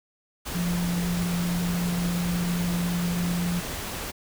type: tone in noise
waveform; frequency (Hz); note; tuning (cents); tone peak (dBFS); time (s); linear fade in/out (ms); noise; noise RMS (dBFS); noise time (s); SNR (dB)
sine; 174.61; F3; 0; -24; 0.54-3.61; 20; pink; -33; 0.45-4.12; +6
effects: none